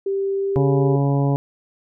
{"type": "tone with pitch glide", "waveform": "sine", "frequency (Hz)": [392, 396.6], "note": ["G4", "G4"], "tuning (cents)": [0, 20], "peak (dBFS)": -19, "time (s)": [0.06, 0.96], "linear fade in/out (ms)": 5, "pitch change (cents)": 20, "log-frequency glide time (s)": [0.36, 0.69]}
{"type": "harmonic tone", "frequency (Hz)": 140.1, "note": "C#3", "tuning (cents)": 19, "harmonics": [1, 2, 3, 4, 5, 6, 7], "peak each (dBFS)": [-17, -23, -27, -29, -31, -33, -34], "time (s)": [0.56, 1.36], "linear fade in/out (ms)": 0}
{"effects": []}